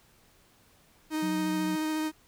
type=tone with vibrato; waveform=45% pulse; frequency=311.3 Hz; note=D#4; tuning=1 cent sharp; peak=-28 dBFS; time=1.1-2.12 s; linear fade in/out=50 ms; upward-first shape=triangle; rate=14 Hz; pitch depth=14 cents each way
type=tone; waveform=sine; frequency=184.1 Hz; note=F#3; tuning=8 cents flat; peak=-32 dBFS; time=1.22-1.76 s; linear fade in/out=10 ms
effects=pink hiss -62 dBFS RMS until 2.27 s